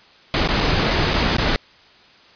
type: noise with dropouts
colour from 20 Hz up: pink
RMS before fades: -18 dBFS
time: 0.34-1.56 s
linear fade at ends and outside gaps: 0 ms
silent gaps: 0.475-0.487 / 0.605-0.609 / 1.135-1.14 / 1.367-1.383 s
effects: white hiss -49 dBFS RMS until 2.35 s + resampled to 11025 Hz